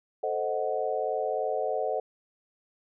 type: chord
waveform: sine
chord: A diminished seventh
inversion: none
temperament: equal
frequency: 440 / 523.3 / 622.3 / 740 Hz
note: A4 / C5 / Eb5 / Gb5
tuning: 0 / 0 / 0 / 0 cents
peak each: -32 dBFS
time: 0.23-2 s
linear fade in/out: 5 ms
effects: none